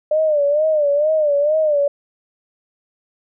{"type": "tone with vibrato", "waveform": "sine", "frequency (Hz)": 599, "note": "D5", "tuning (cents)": 34, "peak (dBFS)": -13, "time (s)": [0.11, 1.88], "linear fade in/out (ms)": 5, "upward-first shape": "sine", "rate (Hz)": 2.2, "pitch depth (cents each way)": 94, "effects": []}